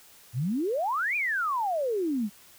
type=exponential two-way sweep; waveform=sine; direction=up then down; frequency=109 to 2489 to 193.5 Hz; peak=-25 dBFS; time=0.33-2.3 s; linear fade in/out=50 ms; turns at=1.16 s; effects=white hiss -54 dBFS RMS until 2.58 s